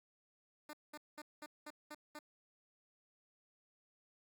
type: tone bursts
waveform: 10% pulse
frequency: 300.2 Hz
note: D4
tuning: 38 cents sharp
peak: -39 dBFS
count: 7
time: 0.69-2.191 s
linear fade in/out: 5 ms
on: 43 ms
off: 200 ms
effects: none